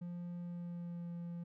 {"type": "tone with pitch glide", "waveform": "triangle", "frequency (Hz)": [174.61, 171.81], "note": ["F3", "F3"], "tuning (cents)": [0, -28], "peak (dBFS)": -39, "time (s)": [0.01, 1.44], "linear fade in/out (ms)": 10, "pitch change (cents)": -28, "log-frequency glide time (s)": [0.38, 1.12], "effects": []}